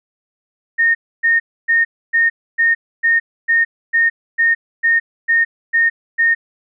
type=tone bursts; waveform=sine; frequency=1839 Hz; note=A#6; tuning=24 cents flat; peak=-10 dBFS; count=13; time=0.78-6.35 s; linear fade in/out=20 ms; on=170 ms; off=280 ms; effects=none